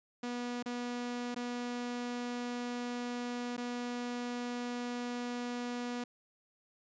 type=tone with dropouts; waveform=sawtooth; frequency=243.1 Hz; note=B3; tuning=27 cents flat; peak=-32 dBFS; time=0.23-6.04 s; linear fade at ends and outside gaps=5 ms; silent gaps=0.627-0.659 / 1.346-1.361 / 3.567-3.577 s; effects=resampled to 16000 Hz